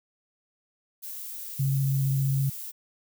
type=noise; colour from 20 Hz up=violet; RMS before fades=-38 dBFS; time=1.02-2.72 s; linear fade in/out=20 ms
type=tone with vibrato; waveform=sine; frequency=136.5 Hz; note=C#3; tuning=26 cents flat; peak=-22 dBFS; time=1.59-2.5 s; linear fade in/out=10 ms; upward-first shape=sine; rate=15 Hz; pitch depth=11 cents each way
effects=none